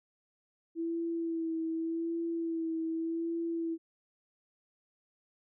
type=tone with vibrato; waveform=sine; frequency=329.6 Hz; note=E4; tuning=in tune; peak=-31 dBFS; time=0.75-3.78 s; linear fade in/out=50 ms; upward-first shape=sine; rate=0.85 Hz; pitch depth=28 cents each way; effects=none